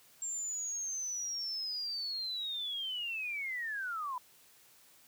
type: linear sweep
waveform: sine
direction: down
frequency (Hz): 7430 to 970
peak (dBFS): -35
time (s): 0.22-4.18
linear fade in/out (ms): 2
effects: white hiss -62 dBFS RMS until 5.07 s + high-pass 60 Hz 12 dB/octave